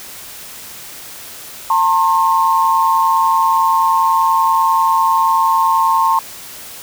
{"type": "tone pair together", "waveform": "sine", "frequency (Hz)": [900, 1070.3], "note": ["A5", "C6"], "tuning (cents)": [39, 39], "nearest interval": "minor third", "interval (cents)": 300, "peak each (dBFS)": -13, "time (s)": [1.7, 6.19], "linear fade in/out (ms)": 2, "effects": ["white hiss -33 dBFS RMS until 6.82 s"]}